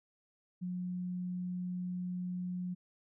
sine tone, 180.2 Hz, F#3, 45 cents flat, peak -35 dBFS, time 0.61-2.75 s, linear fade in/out 20 ms, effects none

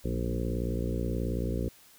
harmonic tone with a mistuned harmonic, 58.6 Hz, A#1, 10 cents sharp, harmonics 1 / 2 / 3 / 4 / 5 / 6 / 7 / 8 / 9, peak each -32 / -35 / -37 / -38 / -39 / -40 / -40 / -41 / -42 dBFS, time 0.04-1.69 s, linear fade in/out 10 ms, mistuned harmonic 3, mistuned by +50 cents, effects white hiss -57 dBFS RMS until 1.98 s

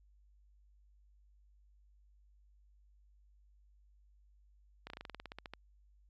slowing click train, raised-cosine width 0.3 ms, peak -29 dBFS, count 14, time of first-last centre 4.87-5.536 s, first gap 31 ms, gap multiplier 1.08, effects added 50 Hz sine -63 dBFS peak until 6.09 s

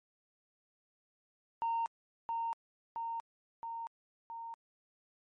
sine tone with echo, 920 Hz, A#5, 23 cents flat, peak -29 dBFS, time 1.62-1.86 s, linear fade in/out 0 ms, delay 670 ms, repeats 4, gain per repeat -3 dB, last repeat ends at 4.54 s, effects tanh soft clip ceiling -28 dBFS + MP3 48 kbps

